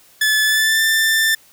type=tone with pitch glide; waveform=sawtooth; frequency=1730 to 1779.7 Hz; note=A6 to A6; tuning=-30 to +19 cents; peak=-10 dBFS; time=0.21-1.35 s; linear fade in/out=5 ms; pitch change=+49 cents; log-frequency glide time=0.44-0.81 s; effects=white hiss -50 dBFS RMS until 1.52 s